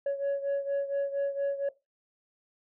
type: beating tone pair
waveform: sine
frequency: 558 / 562.3 Hz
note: C#5 / C#5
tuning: +11 / +25 cents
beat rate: 4.3 Hz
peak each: -27 / -31 dBFS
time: 0.06-1.69 s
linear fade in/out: 5 ms
effects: noise-tail reverb RT60 0.2 s tail -17 dB re dry + tanh soft clip ceiling -25 dBFS